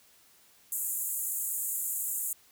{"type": "band-pass noise", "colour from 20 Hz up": "white", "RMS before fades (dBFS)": -33, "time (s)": [0.72, 2.33], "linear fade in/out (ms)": 2, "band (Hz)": [6900, 16000], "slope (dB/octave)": 96, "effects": ["white hiss -61 dBFS RMS until 2.51 s"]}